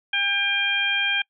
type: harmonic tone with a mistuned harmonic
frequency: 799 Hz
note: G5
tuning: 33 cents sharp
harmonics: 1 / 2 / 3 / 4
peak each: -35 / -25 / -24 / -24 dBFS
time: 0.13-1.22 s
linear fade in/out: 5 ms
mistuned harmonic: 1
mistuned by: +16 cents
effects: noise-tail reverb RT60 0.1 s tail -25 dB re dry